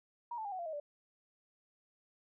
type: tone with pitch steps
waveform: sine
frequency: 950 / 876.2 / 808.1 / 745.4 / 687.5 / 634 / 584.8 Hz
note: A#5 / A5 / G#5 / F#5 / F5 / D#5 / D5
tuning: +33 / -7 / -48 / +13 / -27 / +32 / -7 cents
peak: -38 dBFS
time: 0.31-0.8 s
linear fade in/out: 5 ms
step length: 70 ms
effects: none